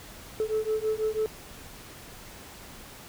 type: beating tone pair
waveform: sine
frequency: 431.7 / 437.8 Hz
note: A4 / A4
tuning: -33 / -9 cents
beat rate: 6.1 Hz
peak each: -27 dBFS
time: 0.4-1.26 s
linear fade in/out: 0 ms
effects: tanh soft clip ceiling -21 dBFS + pink hiss -46 dBFS RMS until 3.08 s